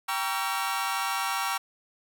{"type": "chord", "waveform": "sawtooth", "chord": "G diminished seventh", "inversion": "none", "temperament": "just", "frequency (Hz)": [784, 940.8, 1128.9, 1354.7], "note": ["G5", "Bb5", "Db6", "Fb6"], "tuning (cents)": [0, 16, 31, 47], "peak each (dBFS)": -29, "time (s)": [0.08, 1.58], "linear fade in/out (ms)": 10, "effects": []}